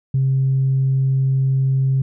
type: tone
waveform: sine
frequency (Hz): 133.7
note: C3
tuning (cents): +38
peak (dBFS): -13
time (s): 0.14-2.02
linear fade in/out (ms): 5
effects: tanh soft clip ceiling -10 dBFS